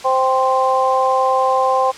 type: harmonic tone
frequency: 261.3 Hz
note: C4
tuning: 2 cents flat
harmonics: 2 / 3 / 4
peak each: -17 / -17 / -17 dBFS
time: 0.04-1.92 s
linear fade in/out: 20 ms
effects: white hiss -35 dBFS RMS until 1.97 s + low-pass 6000 Hz 12 dB/octave